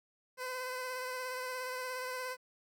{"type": "tone with vibrato", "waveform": "15% pulse", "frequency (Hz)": 509, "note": "C5", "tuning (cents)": -48, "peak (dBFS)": -31, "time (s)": [0.37, 2.37], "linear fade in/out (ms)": 50, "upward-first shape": "triangle", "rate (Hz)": 17, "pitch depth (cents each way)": 26, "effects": ["12-bit"]}